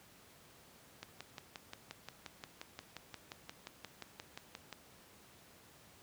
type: click train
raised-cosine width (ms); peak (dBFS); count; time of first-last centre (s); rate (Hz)
0.2; -27; 22; 1.03-4.727; 5.68
effects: pink hiss -61 dBFS RMS until 6.02 s + high-pass 80 Hz 12 dB/octave